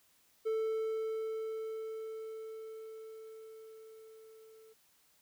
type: tone with level ramp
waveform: triangle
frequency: 441.8 Hz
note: A4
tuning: 7 cents sharp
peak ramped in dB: -28 to -54 dBFS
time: 0.45-4.74 s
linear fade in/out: 20 ms
effects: white hiss -69 dBFS RMS until 5.21 s